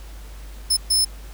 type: tone bursts at uneven times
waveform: 25% pulse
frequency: 5240 Hz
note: E8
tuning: 11 cents flat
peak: -11 dBFS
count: 2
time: 0.7-0.77 / 0.9-1.05 s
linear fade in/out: 10 ms
effects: added 50 Hz sine -35 dBFS peak until 1.33 s + pink hiss -47 dBFS RMS until 1.33 s